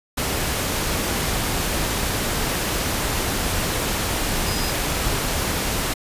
sine tone in noise, 4978 Hz, D#8, in tune, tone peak -31 dBFS, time 4.46-4.71 s, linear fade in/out 10 ms, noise pink, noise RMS -23 dBFS, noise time 0.17-5.94 s, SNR -11 dB, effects resampled to 32000 Hz

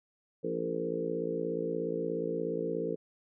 harmonic tone with a mistuned harmonic, 56.9 Hz, A#1, 41 cents flat, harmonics 3 / 4 / 5 / 6 / 7 / 8 / 9, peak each -40 / -44 / -40 / -39 / -40 / -34 / -39 dBFS, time 0.43-2.96 s, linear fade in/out 20 ms, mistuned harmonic 7, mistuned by +26 cents, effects none

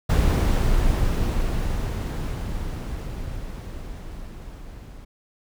brown noise with level ramp, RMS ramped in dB -17 to -40 dBFS, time 0.09-5.05 s, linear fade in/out 10 ms, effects none

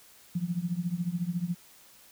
sine tone with tremolo, 174.61 Hz, F3, in tune, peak -24 dBFS, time 0.35-1.55 s, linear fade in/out 5 ms, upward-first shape triangle, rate 14 Hz, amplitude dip 95%, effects white hiss -56 dBFS RMS until 2.11 s

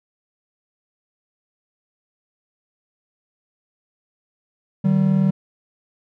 triangle tone pair together, 152.39 / 192 Hz, D#3 / G3, -36 / -36 cents, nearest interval major third, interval 400 cents, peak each -17 / -14 dBFS, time 4.84-5.31 s, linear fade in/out 10 ms, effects none

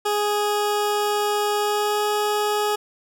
20% pulse tone with pitch glide, 415.3 to 418.4 Hz, G#4 to G#4, 0 to +13 cents, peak -15 dBFS, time 0.05-2.76 s, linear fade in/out 10 ms, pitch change +13 cents, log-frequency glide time 1.57-2.05 s, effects none

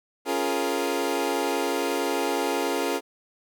25% pulse chord, Bb minor seventh, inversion first, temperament equal, 277.2 / 349.2 / 415.3 / 466.2 Hz, Db4 / F4 / Ab4 / Bb4, 0 / 0 / 0 / 0 cents, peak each -26 dBFS, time 0.25-3.01 s, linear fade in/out 50 ms, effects none

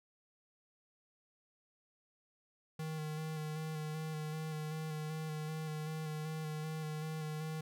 square tone with vibrato, 155.56 Hz, D#3, in tune, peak -39 dBFS, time 2.79-7.61 s, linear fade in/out 5 ms, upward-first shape square, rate 2.6 Hz, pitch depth 20 cents each way, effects none

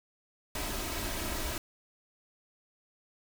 pink noise with comb filter, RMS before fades -35 dBFS, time 0.55-1.58 s, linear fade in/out 2 ms, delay 3.1 ms, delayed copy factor +0.5, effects none

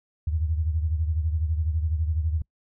sine beating tone pair, 77.8 / 89.8 Hz, D#2 / F2, 0 / +49 cents, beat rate 12 Hz, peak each -23 / -30 dBFS, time 0.27-2.42 s, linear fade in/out 5 ms, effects noise-tail reverb RT60 0.1 s tail -26 dB re dry

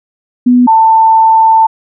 sine tone pair in turn, 246.9 / 891.1 Hz, B3 / A5, 0 / +22 cents, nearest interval octave + minor seventh, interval 2222 cents, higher second, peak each -3 dBFS, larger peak neither, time 0.46-0.67 / 0.67-1.67 s, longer second, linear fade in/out 10 ms, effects none

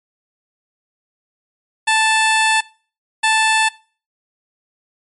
15% pulse tone bursts at uneven times, 880 Hz, A5, in tune, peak -6 dBFS, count 2, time 1.87-2.61 / 3.23-3.69 s, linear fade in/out 10 ms, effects noise-tail reverb RT60 0.4 s tail -22 dB re dry + MP3 48 kbps

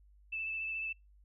sine tone with vibrato, 2637 Hz, E7, in tune, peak -35 dBFS, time 0.32-0.93 s, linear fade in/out 10 ms, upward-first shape sine, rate 14 Hz, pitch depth 15 cents each way, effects noise-tail reverb RT60 0.2 s tail -26 dB re dry + added 50 Hz sine -59 dBFS peak until 1.24 s

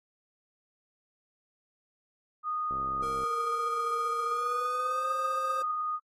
sine tone, 1235 Hz, D#6, 13 cents flat, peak -29 dBFS, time 2.43-6 s, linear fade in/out 50 ms
click train, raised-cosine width 2 ms, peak -31 dBFS, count 36, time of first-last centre 2.71-3.235 s, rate 66.7 Hz
square tone with pitch glide, 466.2 to 526.3 Hz, A#4 to C5, 0 to +10 cents, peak -38 dBFS, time 3.03-5.62 s, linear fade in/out 2 ms, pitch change +210 cents, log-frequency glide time 4.24-5.09 s
effects AAC 32 kbps

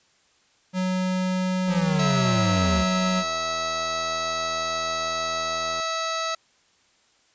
square tone, 185 Hz, F#3, in tune, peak -23 dBFS, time 0.73-3.24 s, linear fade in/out 50 ms
square linear sweep, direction down, 180.3 to 69.3 Hz, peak -24 dBFS, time 1.67-2.85 s, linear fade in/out 50 ms
click train, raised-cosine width 1 ms, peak -27 dBFS, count 340, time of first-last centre 1.68-5.799 s, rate 82.3 Hz
harmonic tone, 652 Hz, E5, 19 cents flat, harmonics 1 / 2 / 3 / 4 / 5 / 6 / 7 / 8 / 9 / 10, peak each -31 / -28 / -36 / -37 / -44 / -33 / -37 / -42 / -47 / -38 dBFS, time 1.99-6.35 s, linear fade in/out 5 ms
effects white hiss -62 dBFS RMS until 7.34 s + resampled to 16000 Hz

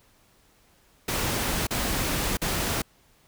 pink noise with dropouts, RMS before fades -27 dBFS, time 1.08-2.82 s, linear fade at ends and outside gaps 5 ms, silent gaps 1.67-1.707 / 2.371-2.416 s, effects pink hiss -61 dBFS RMS until 3.27 s

